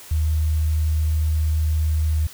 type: tone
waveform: sine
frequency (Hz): 77.78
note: D#2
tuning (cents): 0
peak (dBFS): -17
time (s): 0.11-2.27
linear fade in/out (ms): 5
effects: white hiss -42 dBFS RMS until 2.33 s

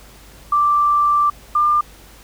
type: tone pair in turn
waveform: sine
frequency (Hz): 1174.7 / 1197.3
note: D6 / D6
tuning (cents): 0 / +33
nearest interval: unison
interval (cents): 33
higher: second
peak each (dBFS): -12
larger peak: neither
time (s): 0.52-1.3 / 1.55-1.81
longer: first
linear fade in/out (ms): 5
effects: added 50 Hz sine -44 dBFS peak until 2.23 s + pink hiss -45 dBFS RMS until 2.23 s

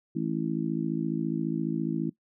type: harmonic tone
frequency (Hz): 54.6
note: A1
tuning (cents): -13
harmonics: 3 / 4 / 5 / 6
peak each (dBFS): -32 / -32 / -32 / -32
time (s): 0.15-2.1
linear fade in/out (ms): 10
effects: noise-tail reverb RT60 0.1 s tail -18 dB re dry

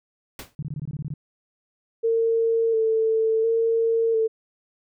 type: noise with exponential decay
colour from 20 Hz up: pink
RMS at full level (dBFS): -33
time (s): 0.39-0.55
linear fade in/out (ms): 2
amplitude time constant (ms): 34
type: tone bursts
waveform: sine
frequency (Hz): 146.83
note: D3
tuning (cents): 0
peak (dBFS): -27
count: 10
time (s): 0.59-1.139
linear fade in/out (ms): 2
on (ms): 36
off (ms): 21
type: tone with vibrato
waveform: sine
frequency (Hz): 450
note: A4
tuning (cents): +39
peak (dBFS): -18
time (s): 2.03-4.28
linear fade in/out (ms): 20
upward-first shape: square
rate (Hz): 0.71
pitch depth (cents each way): 21
effects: none

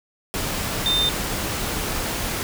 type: tone in noise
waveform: sine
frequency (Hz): 3600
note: A7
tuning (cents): +39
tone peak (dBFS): -18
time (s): 0.86-1.09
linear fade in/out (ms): 0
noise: pink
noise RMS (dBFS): -26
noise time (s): 0.34-2.43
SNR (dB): +5
effects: none

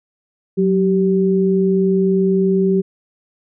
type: tone pair together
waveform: sine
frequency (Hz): 185.7 / 386.3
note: F#3 / G4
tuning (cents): +7 / -25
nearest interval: octave + minor second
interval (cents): 1268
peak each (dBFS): -15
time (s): 0.57-2.82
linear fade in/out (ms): 20
effects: none

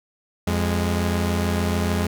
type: tone pair together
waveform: sawtooth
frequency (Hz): 86.78 / 206.4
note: F2 / G#3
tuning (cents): -10 / -10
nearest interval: octave + minor third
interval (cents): 1500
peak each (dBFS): -18 / -20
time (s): 0.47-2.07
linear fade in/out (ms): 5
effects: none

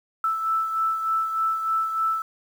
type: beating tone pair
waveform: sine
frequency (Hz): 1318.5 / 1321.8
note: E6 / E6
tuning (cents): 0 / +4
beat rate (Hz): 3.3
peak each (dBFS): -22 / -31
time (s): 0.24-2.22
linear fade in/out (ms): 2
effects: 8-bit

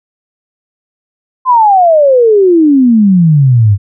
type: exponential sweep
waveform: sine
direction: down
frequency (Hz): 1048 to 96.3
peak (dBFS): -3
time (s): 1.45-3.78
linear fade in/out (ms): 50
effects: none

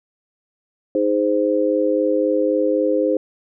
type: chord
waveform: sine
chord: Ab major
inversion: second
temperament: just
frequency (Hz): 311.5 / 415.3 / 519.1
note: Eb4 / Ab4 / C5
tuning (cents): +2 / 0 / -14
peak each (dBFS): -20 / -22 / -18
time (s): 0.95-3.17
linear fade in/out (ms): 2
effects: none

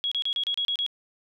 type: tone bursts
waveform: sine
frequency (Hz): 3322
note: G#7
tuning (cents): 0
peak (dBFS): -24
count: 8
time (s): 0.04-0.864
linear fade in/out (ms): 0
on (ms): 75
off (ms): 32
effects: none

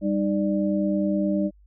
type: tone cluster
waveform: sine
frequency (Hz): 197.5 / 307.1 / 590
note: G3 / D#4 / D5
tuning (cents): +13 / -23 / +8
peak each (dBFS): -23 / -25 / -28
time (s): 0.01-1.51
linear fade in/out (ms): 50
effects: added 50 Hz sine -51 dBFS peak until 1.66 s

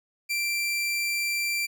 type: tone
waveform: sawtooth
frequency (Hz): 2354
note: D7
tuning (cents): +3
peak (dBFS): -22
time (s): 0.29-1.67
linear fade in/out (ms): 20
effects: none

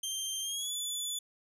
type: tone with pitch glide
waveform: 20% pulse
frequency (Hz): 3157 to 3463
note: G7 to A7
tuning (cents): +12 to -28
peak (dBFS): -28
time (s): 0.03-1.19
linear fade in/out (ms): 5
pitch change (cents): +160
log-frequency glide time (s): 0.42-0.74
effects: none

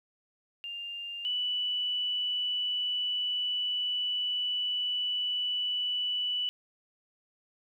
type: tone pair in turn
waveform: sine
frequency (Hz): 2800 / 2966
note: F7 / F#7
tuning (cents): +4 / +4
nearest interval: minor second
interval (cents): 100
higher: second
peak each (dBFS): -36 / -28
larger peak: second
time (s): 0.64-1.25 / 1.25-6.49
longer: second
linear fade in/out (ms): 0
effects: 11-bit

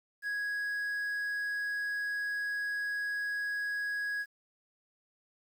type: tone with quantisation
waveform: triangle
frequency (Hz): 1661.2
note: G#6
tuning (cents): 0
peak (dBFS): -30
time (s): 0.22-4.26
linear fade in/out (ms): 50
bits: 10
effects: none

